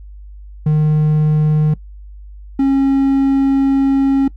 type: tone pair in turn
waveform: triangle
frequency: 152.8 / 272.3 Hz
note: D#3 / C#4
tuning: -31 / -31 cents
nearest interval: minor seventh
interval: 1000 cents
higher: second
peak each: -8 dBFS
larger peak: neither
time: 0.66-1.74 / 2.59-4.28 s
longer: second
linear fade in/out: 5 ms
effects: noise-tail reverb RT60 0.1 s tail -21 dB re dry + added 50 Hz sine -32 dBFS peak until 4.36 s

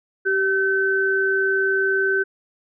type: tone pair together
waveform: sine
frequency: 388 / 1530 Hz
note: G4 / G6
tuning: -18 / -42 cents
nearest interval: 2 octaves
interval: 2376 cents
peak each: -21 / -19 dBFS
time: 0.25-2.24 s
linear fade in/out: 20 ms
effects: none

